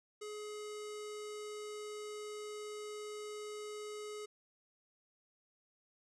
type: tone with low-pass filter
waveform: square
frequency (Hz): 421.3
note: G#4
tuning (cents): +25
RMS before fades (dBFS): -45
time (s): 0.21-4.26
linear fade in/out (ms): 10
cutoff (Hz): 8100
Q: 2
effects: none